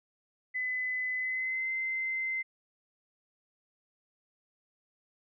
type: tone with pitch glide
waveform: sine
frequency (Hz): 2013 to 2071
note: B6 to C7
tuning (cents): +33 to -18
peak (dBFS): -30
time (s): 0.54-2.43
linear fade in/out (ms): 20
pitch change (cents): +49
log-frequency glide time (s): 1.16-1.71
effects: none

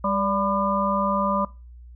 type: harmonic tone with a mistuned harmonic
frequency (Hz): 200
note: G3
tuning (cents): +35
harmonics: 1 / 3 / 5 / 6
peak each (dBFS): -26 / -26 / -26 / -26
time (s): 0.04-1.45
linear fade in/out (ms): 5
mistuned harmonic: 3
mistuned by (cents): -56
effects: noise-tail reverb RT60 0.3 s tail -21 dB re dry + added 60 Hz sine -41 dBFS peak until 1.95 s

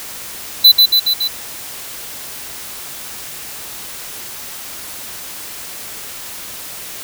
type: tone with echo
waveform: square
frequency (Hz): 4000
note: B7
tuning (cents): +21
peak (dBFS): -3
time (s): 0.64-0.72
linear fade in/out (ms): 10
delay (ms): 140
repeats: 4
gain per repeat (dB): -3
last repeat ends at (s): 1.28
effects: white hiss -30 dBFS RMS until 7.03 s

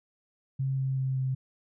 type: tone with pitch steps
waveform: sine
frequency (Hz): 134.2 / 133.2 / 132.2 / 131.21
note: C3 / C3 / C3 / C3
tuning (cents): +44 / +31 / +18 / +5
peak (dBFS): -26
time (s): 0.59-1.35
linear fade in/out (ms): 10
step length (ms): 190
effects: none

